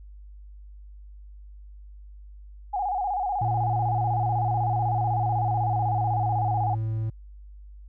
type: tone with vibrato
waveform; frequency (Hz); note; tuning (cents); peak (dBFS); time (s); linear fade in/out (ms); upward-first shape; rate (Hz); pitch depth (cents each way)
sine; 777; G5; -16; -24; 2.73-6.75; 10; square; 16; 94
type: tone with pitch glide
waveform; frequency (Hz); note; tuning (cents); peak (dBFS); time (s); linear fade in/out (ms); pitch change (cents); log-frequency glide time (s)
triangle; 114.8 to 110.57; A#2 to A2; -26 to +9; -23; 3.41-7.1; 5; -65; 4.79-6.78
effects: added 50 Hz sine -42 dBFS peak until 7.88 s